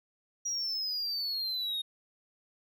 triangle exponential sweep, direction down, 5770 to 3700 Hz, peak -30 dBFS, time 0.45-1.82 s, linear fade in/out 10 ms, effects none

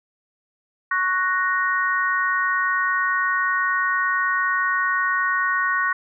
sine chord, F# major, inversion second, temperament equal, 1108.7 / 1480 / 1864.7 Hz, C#6 / F#6 / A#6, 0 / 0 / 0 cents, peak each -23 dBFS, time 0.91-5.93 s, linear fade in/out 5 ms, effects none

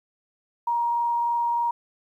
sine tone with frequency modulation, 944 Hz, A#5, 22 cents sharp, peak -21 dBFS, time 0.67-1.71 s, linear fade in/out 5 ms, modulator 23.2 Hz, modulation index 0.26, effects 10-bit

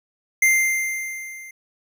square tone with level ramp, 2093 Hz, C7, in tune, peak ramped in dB -13 to -38 dBFS, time 0.42-1.51 s, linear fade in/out 5 ms, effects none

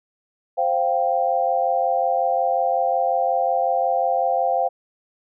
sine chord, C suspended fourth, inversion none, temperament equal with one note detuned, 525.4 / 698.5 / 784 Hz, C5 / F5 / G5, +7 / 0 / 0 cents, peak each -23 / -21 / -22 dBFS, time 0.57-4.69 s, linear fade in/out 20 ms, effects none

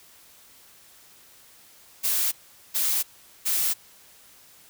blue noise bursts, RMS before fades -24 dBFS, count 3, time 2.03-3.74 s, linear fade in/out 20 ms, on 290 ms, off 420 ms, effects white hiss -53 dBFS RMS until 4.69 s

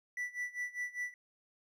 triangle tone with tremolo, 1968 Hz, B6, 7 cents flat, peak -32 dBFS, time 0.17-1.14 s, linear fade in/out 2 ms, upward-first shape sine, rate 5 Hz, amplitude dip 90%, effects none

